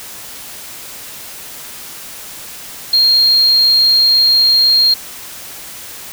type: tone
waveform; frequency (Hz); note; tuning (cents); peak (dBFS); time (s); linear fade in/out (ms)
sine; 4222; C8; +15; -6; 2.93-4.94; 5
effects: tanh soft clip ceiling -4 dBFS + white hiss -31 dBFS RMS until 6.12 s